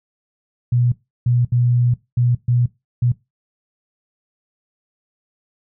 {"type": "tone bursts at uneven times", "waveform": "sine", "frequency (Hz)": 121.8, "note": "B2", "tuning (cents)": -24, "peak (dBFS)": -13, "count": 6, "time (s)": [[0.72, 0.92], [1.26, 1.45], [1.52, 1.94], [2.17, 2.35], [2.48, 2.66], [3.02, 3.12]], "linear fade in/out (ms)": 5, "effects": ["noise-tail reverb RT60 0.2 s tail -18 dB re dry"]}